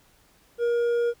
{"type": "tone with hard clipping", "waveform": "triangle", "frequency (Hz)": 473.6, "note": "A#4", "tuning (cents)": 27, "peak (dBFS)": -22, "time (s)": [0.58, 1.14], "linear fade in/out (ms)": 50, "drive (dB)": 7, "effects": ["pink hiss -60 dBFS RMS until 1.2 s"]}